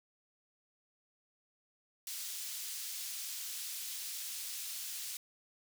pink high-pass noise, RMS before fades -42 dBFS, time 2.07-5.17 s, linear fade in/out 2 ms, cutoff 4300 Hz, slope 12 dB/octave, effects none

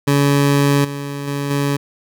20% pulse tone with level steps, 141.7 Hz, C#3, 38 cents sharp, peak -7 / -19 / -15 / -11 dBFS, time 0.07-1.77 s, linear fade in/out 10 ms, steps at 0.84 / 1.27 / 1.5 s, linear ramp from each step 10 ms, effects none

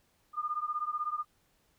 sine beating tone pair, 1207 / 1223 Hz, D6 / D#6, +47 / -30 cents, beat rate 16 Hz, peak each -34 / -35 dBFS, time 0.33-1.25 s, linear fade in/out 50 ms, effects pink hiss -71 dBFS RMS until 1.78 s

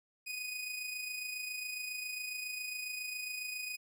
sawtooth tone with amplitude modulation, 2489 Hz, D#7, in tune, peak -33 dBFS, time 0.26-3.77 s, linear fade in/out 20 ms, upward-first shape sine, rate 27.3 Hz, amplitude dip 45%, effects none

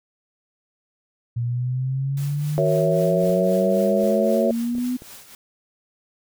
sine exponential sweep, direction up, 117.4 to 253.1 Hz, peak -21 dBFS, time 1.36-4.97 s, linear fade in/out 10 ms
white noise with tremolo, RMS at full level -40 dBFS, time 2.17-5.35 s, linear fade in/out 2 ms, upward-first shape triangle, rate 3.8 Hz, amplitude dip 70%
sine chord, F# dominant seventh, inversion none, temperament equal, 370 / 466.2 / 554.4 / 659.3 Hz, F#4 / A#4 / C#5 / E5, 0 / 0 / 0 / 0 cents, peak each -25 / -25 / -21 / -23 dBFS, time 2.58-4.51 s, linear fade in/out 0 ms
clicks, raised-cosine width 2 ms, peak -27 dBFS, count 6, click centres 3.24 / 3.295 / 4.039 / 4.752 / 4.783 / 5.021 s
effects none

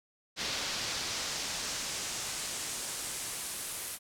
brown noise with band-pass filter sweep, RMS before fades -37 dBFS, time 0.36-3.99 s, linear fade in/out 50 ms, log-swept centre 4600 to 11000 Hz, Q 1.3, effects none

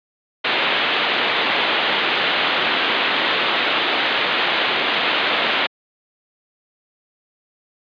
white low-pass noise, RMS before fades -19 dBFS, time 0.44-5.67 s, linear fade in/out 10 ms, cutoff 3700 Hz, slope 48 dB/octave, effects high-pass 300 Hz 12 dB/octave + resampled to 11025 Hz

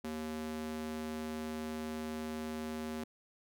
square tone with high-pass filter, 78 Hz, D#2, 5 cents sharp, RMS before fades -40 dBFS, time 0.04-3.04 s, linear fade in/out 5 ms, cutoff 240 Hz, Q 1.7, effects none

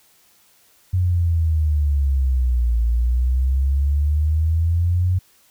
sine exponential two-way sweep, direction down then up, 92.5 to 57 to 92.5 Hz, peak -15 dBFS, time 0.93-5.19 s, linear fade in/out 10 ms, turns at 2.8 s, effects white hiss -56 dBFS RMS until 5.5 s

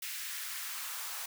white noise with high-pass filter sweep, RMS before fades -40 dBFS, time 0.02-1.26 s, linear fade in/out 5 ms, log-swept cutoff 2100 to 890 Hz, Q 1.6, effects none

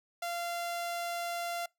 sawtooth tone, 690 Hz, F5, 21 cents flat, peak -30 dBFS, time 0.22-1.66 s, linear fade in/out 5 ms, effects noise-tail reverb RT60 0.2 s tail -25 dB re dry

